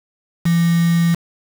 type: tone with quantisation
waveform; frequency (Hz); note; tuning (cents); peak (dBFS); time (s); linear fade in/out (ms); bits
sine; 169; E3; +43; -12; 0.45-1.15; 10; 4
effects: none